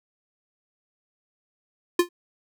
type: tone with exponential decay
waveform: square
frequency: 350 Hz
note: F4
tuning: 4 cents sharp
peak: -13 dBFS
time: 1.99-2.09 s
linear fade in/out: 5 ms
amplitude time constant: 20 ms
effects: none